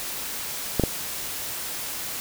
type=clicks; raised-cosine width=2 ms; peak=-6 dBFS; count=2; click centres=0.797 / 0.837 s; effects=white hiss -32 dBFS RMS until 2.2 s